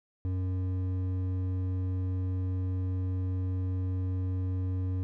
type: tone with hard clipping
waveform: sine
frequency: 92.5 Hz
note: F#2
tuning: in tune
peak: -30 dBFS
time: 0.25-5.03 s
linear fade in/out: 0 ms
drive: 8 dB
effects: none